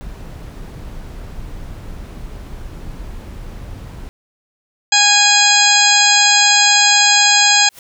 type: noise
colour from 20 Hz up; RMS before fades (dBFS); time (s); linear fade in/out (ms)
brown; -30; 0.01-4.09; 0
type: harmonic tone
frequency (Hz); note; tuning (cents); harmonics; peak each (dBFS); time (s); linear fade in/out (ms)
824; G#5; -14; 1 / 2 / 3 / 4 / 5 / 6 / 8 / 9; -17 / -17 / -17 / -17 / -17 / -17 / -17 / -17; 4.92-7.69; 5
type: noise with exponential growth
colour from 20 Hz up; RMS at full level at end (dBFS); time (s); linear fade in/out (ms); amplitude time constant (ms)
white; -34; 7.66-7.79; 2; 28
effects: none